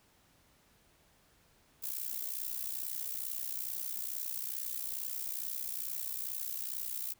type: noise with amplitude modulation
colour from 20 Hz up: violet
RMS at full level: -35 dBFS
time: 1.82-7.14 s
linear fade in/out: 20 ms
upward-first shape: sine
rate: 62.3 Hz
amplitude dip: 80%
effects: pink hiss -67 dBFS RMS until 7.19 s